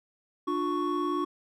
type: tone cluster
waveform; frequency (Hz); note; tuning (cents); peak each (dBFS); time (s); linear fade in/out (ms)
triangle; 297.2 / 355.8 / 1111; D4 / F4 / C#6; +21 / +32 / +4; -29; 0.47-1.25; 10
effects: none